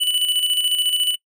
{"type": "tone with tremolo", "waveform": "square", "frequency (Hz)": 2972, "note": "F#7", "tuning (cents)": 7, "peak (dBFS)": -16, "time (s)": [0, 1.16], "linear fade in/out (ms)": 20, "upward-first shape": "square", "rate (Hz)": 14, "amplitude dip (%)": 50, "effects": ["noise-tail reverb RT60 0.1 s tail -24 dB re dry"]}